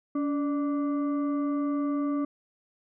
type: tone with frequency modulation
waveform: sine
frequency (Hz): 285.6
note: D4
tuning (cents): -48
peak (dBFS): -25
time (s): 0.15-2.25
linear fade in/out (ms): 5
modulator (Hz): 882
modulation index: 0.46
effects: none